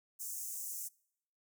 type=high-pass noise; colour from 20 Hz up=pink; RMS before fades=-42 dBFS; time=0.19-0.89 s; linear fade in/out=20 ms; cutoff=6300 Hz; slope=48 dB/octave; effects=noise-tail reverb RT60 0.7 s tail -25 dB re dry

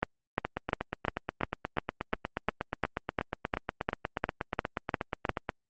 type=two click trains; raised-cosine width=0.5 ms; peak=-11 / -15 dBFS; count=16 / 43; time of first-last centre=0.03-5.293 / 0.45-5.492 s; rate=2.85 / 8.33 Hz; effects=Opus 24 kbps

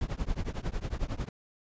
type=noise with tremolo; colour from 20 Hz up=brown; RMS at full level=-29 dBFS; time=0.01-1.29 s; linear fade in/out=2 ms; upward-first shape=triangle; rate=11 Hz; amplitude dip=100%; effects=resampled to 16000 Hz

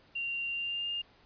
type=tone with pitch glide; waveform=sine; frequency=2770 to 2815 Hz; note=F7 to F7; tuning=-15 to +13 cents; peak=-32 dBFS; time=0.15-1.02 s; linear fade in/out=10 ms; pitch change=+28 cents; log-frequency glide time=0.48-0.91 s; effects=pink hiss -62 dBFS RMS until 1.25 s + resampled to 11025 Hz

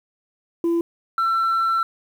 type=tone pair in turn; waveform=sine; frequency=337.6 / 1344.2 Hz; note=E4 / E6; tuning=+41 / +33 cents; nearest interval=2 octaves; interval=2392 cents; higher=second; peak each=-15 dBFS; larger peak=neither; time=0.64-0.81 / 1.18-1.83 s; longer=second; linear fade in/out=2 ms; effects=tanh soft clip ceiling -16 dBFS + 8-bit

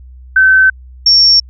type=tone pair in turn; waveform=sine; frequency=1534 / 5484 Hz; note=G6 / F8; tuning=-38 / -32 cents; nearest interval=octave + minor seventh; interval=2206 cents; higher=second; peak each=-4 dBFS; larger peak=neither; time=0.36-0.7 / 1.06-1.4 s; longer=neither; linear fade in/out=5 ms; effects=added 63 Hz sine -32 dBFS peak until 1.49 s

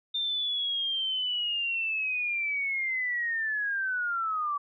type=linear sweep; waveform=sine; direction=down; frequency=3617 to 1141 Hz; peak=-27 dBFS; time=0.14-4.58 s; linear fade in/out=10 ms; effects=none

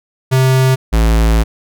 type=tone pair in turn; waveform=square; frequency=130.81 / 55.48 Hz; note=C3 / A1; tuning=0 / +15 cents; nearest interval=octave + minor third; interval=1485 cents; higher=first; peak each=-9 dBFS; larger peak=neither; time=0.31-0.76 / 0.92-1.44 s; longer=second; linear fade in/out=20 ms; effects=none

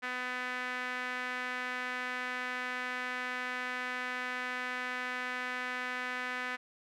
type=tone with band-pass filter; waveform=sawtooth; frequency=250.8 Hz; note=B3; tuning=27 cents sharp; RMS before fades=-37 dBFS; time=0.02-6.57 s; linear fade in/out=20 ms; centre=1800 Hz; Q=2.4; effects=none

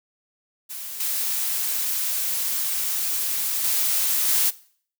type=noise with level steps; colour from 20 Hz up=blue; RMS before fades=-34 / -25 / -22 / -20 dBFS; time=0.69-4.51 s; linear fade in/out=20 ms; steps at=1 / 3.64 / 4.28 s; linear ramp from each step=5 ms; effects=noise-tail reverb RT60 0.5 s tail -19 dB re dry

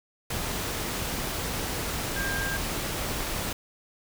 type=tone in noise; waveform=sine; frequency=1600 Hz; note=G6; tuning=35 cents sharp; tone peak=-30 dBFS; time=2.16-2.57 s; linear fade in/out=5 ms; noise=pink; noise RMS=-31 dBFS; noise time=0.3-3.53 s; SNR=-2 dB; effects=none

